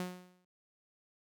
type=tone with exponential decay; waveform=sawtooth; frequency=181.1 Hz; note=F#3; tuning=37 cents flat; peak=-30 dBFS; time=0-0.45 s; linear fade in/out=2 ms; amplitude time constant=97 ms; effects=none